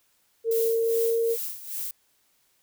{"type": "tone with pitch glide", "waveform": "sine", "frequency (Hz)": [455.5, 459.7], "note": ["A#4", "A#4"], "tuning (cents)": [-40, -24], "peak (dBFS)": -21, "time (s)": [0.44, 1.37], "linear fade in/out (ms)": 50, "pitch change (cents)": 16, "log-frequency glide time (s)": [0.73, 1.21]}
{"type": "noise with tremolo", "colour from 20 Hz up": "violet", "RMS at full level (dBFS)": -31, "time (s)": [0.51, 1.91], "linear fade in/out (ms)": 2, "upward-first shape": "sine", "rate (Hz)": 2.5, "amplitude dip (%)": 75}
{"effects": ["white hiss -67 dBFS RMS until 2.62 s"]}